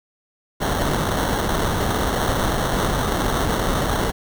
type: noise with sample-and-hold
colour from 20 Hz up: pink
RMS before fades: -21 dBFS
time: 0.6-4.12 s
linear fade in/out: 20 ms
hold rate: 2450 Hz
effects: none